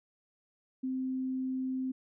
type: tone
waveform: sine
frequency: 260 Hz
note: C4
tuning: 11 cents flat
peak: -31 dBFS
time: 0.83-1.92 s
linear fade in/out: 10 ms
effects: none